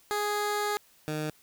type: tone pair in turn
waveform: 15% pulse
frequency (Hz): 415.3 / 153.46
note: G#4 / D#3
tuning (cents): 0 / -24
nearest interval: octave + perfect fourth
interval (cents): 1724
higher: first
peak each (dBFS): -21 / -24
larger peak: first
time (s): 0.11-0.77 / 1.08-1.3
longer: first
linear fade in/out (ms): 0
effects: white hiss -61 dBFS RMS until 1.42 s